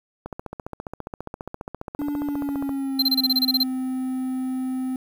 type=click train; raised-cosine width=1 ms; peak=-18 dBFS; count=37; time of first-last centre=0.26-2.692 s; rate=14.8 Hz
type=tone with pitch glide; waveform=triangle; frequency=290.2 to 258.5 Hz; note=D4 to C4; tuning=-21 to -21 cents; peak=-22 dBFS; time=1.99-4.96 s; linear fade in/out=2 ms; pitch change=-200 cents; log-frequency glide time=2.23-3.31 s
type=tone bursts; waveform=square; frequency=4113 Hz; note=C8; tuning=30 cents flat; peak=-17 dBFS; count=11; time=2.99-3.634 s; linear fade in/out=5 ms; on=34 ms; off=27 ms
effects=8-bit